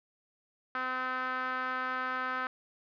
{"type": "tone with band-pass filter", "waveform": "sawtooth", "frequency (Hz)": 256.5, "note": "C4", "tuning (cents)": -34, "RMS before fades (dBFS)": -34, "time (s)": [0.75, 2.47], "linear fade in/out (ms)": 2, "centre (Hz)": 1400, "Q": 4.1, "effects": ["resampled to 11025 Hz", "10-bit"]}